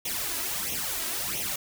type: noise with flanger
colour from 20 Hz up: white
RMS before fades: -31 dBFS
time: 0.05-1.56 s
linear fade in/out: 5 ms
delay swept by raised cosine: 0.32 to 3.12 ms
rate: 1.5 Hz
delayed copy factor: +0.8
effects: none